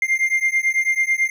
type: beating tone pair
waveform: triangle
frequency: 2100 / 2109.1 Hz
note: C7 / C7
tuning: +6 / +13 cents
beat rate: 9.1 Hz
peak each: -18 dBFS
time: 0.02-1.3 s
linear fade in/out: 2 ms
effects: none